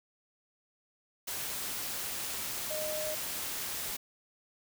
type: tone in noise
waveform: sine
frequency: 616 Hz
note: D#5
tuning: 17 cents flat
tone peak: -35 dBFS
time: 2.7-3.15 s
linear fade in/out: 10 ms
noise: white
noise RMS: -37 dBFS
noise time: 1.27-3.97 s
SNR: -1 dB
effects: none